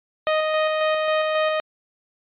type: tone with tremolo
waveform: sawtooth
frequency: 622.3 Hz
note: D#5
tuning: in tune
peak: -14 dBFS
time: 0.27-1.6 s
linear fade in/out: 0 ms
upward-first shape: square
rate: 3.7 Hz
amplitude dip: 25%
effects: resampled to 8000 Hz